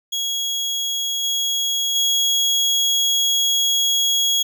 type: tone with level steps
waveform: 30% pulse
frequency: 3320 Hz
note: G#7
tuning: 1 cent flat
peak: -18 / -16 / -13 dBFS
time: 0.12-4.43 s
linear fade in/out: 10 ms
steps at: 1.23 / 1.95 s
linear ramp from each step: 10 ms
effects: none